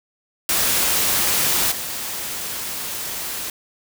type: noise with level steps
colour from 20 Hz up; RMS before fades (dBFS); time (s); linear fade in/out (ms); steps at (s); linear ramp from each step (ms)
white; -19 / -28; 0.49-3.5; 2; 1.71; 10
effects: none